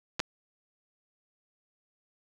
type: clicks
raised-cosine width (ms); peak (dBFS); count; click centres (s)
0.2; -13 / -11; 2; 0.195 / 0.201
effects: none